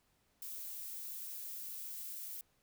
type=noise; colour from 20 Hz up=violet; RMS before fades=-45 dBFS; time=0.42-2.41 s; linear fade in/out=2 ms; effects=pink hiss -75 dBFS RMS until 2.62 s